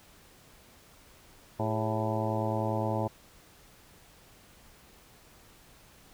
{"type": "harmonic tone with a mistuned harmonic", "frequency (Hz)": 109.6, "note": "A2", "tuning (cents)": -6, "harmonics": [1, 2, 3, 4, 5, 6, 7, 8, 9], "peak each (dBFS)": [-32, -36, -37, -39, -36, -36, -39, -37, -42], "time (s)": [1.59, 3.08], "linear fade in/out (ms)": 10, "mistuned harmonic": 4, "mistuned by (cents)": -92, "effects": ["pink hiss -57 dBFS RMS until 6.13 s"]}